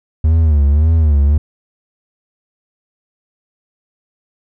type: tone with vibrato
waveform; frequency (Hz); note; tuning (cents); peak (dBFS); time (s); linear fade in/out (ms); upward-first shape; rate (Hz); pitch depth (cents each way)
triangle; 76; D#2; -40; -6; 0.24-1.38; 5; sine; 1.8; 130
effects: none

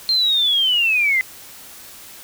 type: linear sweep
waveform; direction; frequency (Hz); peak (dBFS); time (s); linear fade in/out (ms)
sine; down; 4200 to 2014; -14; 0.09-1.21; 0
effects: white hiss -40 dBFS RMS until 2.23 s

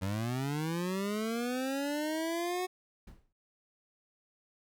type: linear sweep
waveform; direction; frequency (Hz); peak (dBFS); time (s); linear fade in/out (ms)
25% pulse; up; 91.9 to 370; -28; 0.01-2.67; 20
type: noise with exponential decay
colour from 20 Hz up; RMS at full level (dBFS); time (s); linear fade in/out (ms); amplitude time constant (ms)
brown; -43; 3.07-3.33; 5; 55
effects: none

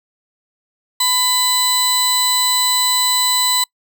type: tone pair together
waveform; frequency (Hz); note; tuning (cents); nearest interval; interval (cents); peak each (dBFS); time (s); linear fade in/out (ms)
sawtooth; 1000 / 4000; B5 / B7; +21 / +21; 2 octaves; 2400; -16 / -11; 1-3.64; 5
effects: noise-tail reverb RT60 0.1 s tail -26 dB re dry

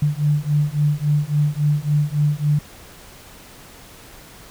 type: beating tone pair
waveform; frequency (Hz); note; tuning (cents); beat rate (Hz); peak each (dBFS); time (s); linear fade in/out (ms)
sine; 146.2 / 149.8; D3 / D3; -7 / +35; 3.6; -19; 0.02-2.59; 5
effects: pink hiss -43 dBFS RMS until 4.5 s

